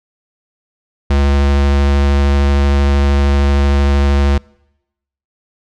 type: tone with vibrato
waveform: square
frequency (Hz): 70.2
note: C#2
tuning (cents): +22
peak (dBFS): -10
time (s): 1.1-4.38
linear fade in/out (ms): 5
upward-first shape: triangle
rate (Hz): 13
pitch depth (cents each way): 13
effects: noise-tail reverb RT60 0.9 s tail -26 dB re dry + low-pass 5000 Hz 12 dB/octave